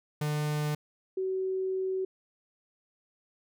45% pulse / sine tone pair in turn, 149.9 / 377.7 Hz, D3 / F#4, +36 / +36 cents, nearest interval octave + major third, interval 1600 cents, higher second, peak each -28 dBFS, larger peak neither, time 0.21-0.75 / 1.17-2.05 s, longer second, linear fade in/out 5 ms, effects none

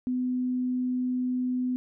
sine tone, 251.7 Hz, B3, 33 cents sharp, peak -25 dBFS, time 0.07-1.76 s, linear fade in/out 0 ms, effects none

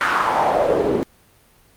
pink noise with band-pass filter sweep, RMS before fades -18 dBFS, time 0.01-1.03 s, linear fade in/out 0 ms, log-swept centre 1500 to 320 Hz, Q 3.1, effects pink hiss -54 dBFS RMS until 1.76 s + Opus 32 kbps

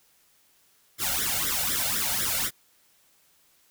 white noise with flanger, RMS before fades -27 dBFS, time 0.98-2.51 s, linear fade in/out 50 ms, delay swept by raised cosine 0.54 to 1.43 ms, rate 4 Hz, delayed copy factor +1, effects white hiss -63 dBFS RMS until 3.7 s

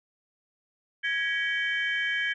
sine tone cluster, 1659 / 1925 / 2264 / 3091 Hz, G#6 / B6 / C#7 / G7, -2 / -45 / +36 / -25 cents, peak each -27 / -33 / -32 / -34 dBFS, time 1.03-2.34 s, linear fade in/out 20 ms, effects tanh soft clip ceiling -17 dBFS

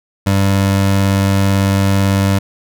25% pulse tone, 98 Hz, G2, in tune, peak -7 dBFS, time 0.26-2.39 s, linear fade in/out 10 ms, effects none

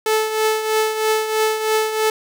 sawtooth tone with tremolo, 435.8 Hz, A4, 17 cents flat, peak -10 dBFS, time 0.06-2.1 s, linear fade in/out 2 ms, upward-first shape triangle, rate 3.1 Hz, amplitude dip 65%, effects none

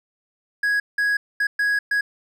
triangle tone bursts at uneven times, 1661.2 Hz, G#6, in tune, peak -16 dBFS, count 5, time 0.63-0.8 / 0.98-1.17 / 1.4-1.47 / 1.59-1.79 / 1.91-2.01 s, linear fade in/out 5 ms, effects none

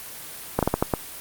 slowing click train, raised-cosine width 1 ms, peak -5 dBFS, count 6, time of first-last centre 0.59-0.938 s, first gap 37 ms, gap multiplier 1.32, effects white hiss -38 dBFS RMS until 1.2 s + Opus 32 kbps

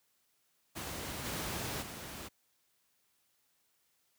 pink noise with level steps, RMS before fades -41 / -38 / -45 dBFS, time 0.75-2.29 s, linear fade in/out 20 ms, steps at 1.24 / 1.81 s, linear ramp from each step 20 ms, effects white hiss -75 dBFS RMS until 4.18 s + high-pass 60 Hz 12 dB/octave

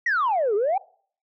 sine exponential two-way sweep, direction down then up, 1975.5 to 392 to 820 Hz, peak -18 dBFS, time 0.06-0.78 s, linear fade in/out 5 ms, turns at 0.55 s, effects noise-tail reverb RT60 0.5 s tail -23 dB re dry + tanh soft clip ceiling -16 dBFS

